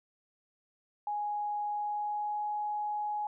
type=tone with pitch glide; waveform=sine; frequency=831 to 837.3 Hz; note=G#5 to G#5; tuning=+1 to +14 cents; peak=-31 dBFS; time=1.07-3.27 s; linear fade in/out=2 ms; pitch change=+13 cents; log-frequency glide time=1.68-2.44 s; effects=none